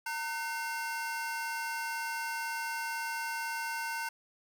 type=ring-modulated tone; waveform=35% pulse; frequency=1214 Hz; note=D#6; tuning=43 cents flat; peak=-29 dBFS; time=0.06-4.09 s; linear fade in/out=5 ms; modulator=300 Hz; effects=none